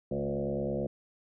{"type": "tone with frequency modulation", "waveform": "sine", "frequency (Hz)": 358.3, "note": "F4", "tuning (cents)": 44, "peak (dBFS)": -29, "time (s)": [0.11, 0.87], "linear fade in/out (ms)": 5, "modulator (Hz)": 69.4, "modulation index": 3.5, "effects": []}